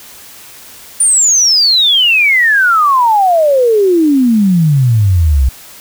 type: exponential sweep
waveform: sine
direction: down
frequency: 9397 to 61.74 Hz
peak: -6 dBFS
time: 1-5.49 s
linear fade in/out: 5 ms
effects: white hiss -35 dBFS RMS until 5.8 s